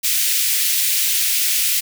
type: high-pass noise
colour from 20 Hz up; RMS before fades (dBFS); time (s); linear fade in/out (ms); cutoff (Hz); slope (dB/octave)
white; -18; 0.03-1.81; 20; 2100; 24
effects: none